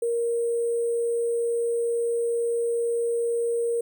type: tone with sample-and-hold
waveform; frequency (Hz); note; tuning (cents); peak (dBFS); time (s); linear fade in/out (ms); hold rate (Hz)
sine; 468.9; A#4; +10; -22; 0.02-3.81; 5; 8820
effects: none